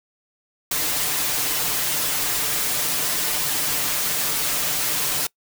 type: noise with comb filter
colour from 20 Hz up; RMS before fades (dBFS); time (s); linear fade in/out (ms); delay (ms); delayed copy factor
white; -23; 0.71-5.27; 5; 6.7; +0.8
effects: noise-tail reverb RT60 0.1 s tail -24 dB re dry